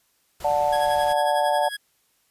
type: band-stop noise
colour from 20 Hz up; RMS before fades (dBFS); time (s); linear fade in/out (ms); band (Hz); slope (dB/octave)
pink; -41; 0.4-1.13; 5; 220 to 330; 96
type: chord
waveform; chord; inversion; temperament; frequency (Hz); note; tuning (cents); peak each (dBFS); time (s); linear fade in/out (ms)
sine; D major; none; just; 587.3 / 734.2 / 881; D5 / F#5 / A5; 0 / -14 / +2; -23; 0.44-1.69; 10
type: tone with tremolo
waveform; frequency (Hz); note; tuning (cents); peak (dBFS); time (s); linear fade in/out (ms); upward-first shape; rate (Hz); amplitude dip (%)
25% pulse; 1661; G#6; 0; -24; 0.72-1.77; 10; sine; 11; 65
effects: white hiss -66 dBFS RMS until 2.3 s + resampled to 32000 Hz